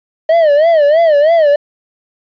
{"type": "tone with vibrato", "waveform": "triangle", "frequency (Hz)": 622.3, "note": "D#5", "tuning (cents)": 0, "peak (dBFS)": -4, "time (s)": [0.29, 1.56], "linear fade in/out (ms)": 5, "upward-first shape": "sine", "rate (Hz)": 3.1, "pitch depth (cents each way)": 150, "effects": ["resampled to 11025 Hz", "7-bit"]}